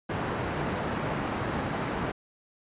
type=band-pass noise; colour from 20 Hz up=pink; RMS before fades=-31 dBFS; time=0.09-2.12 s; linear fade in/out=10 ms; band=100 to 1700 Hz; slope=12 dB/octave; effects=resampled to 8000 Hz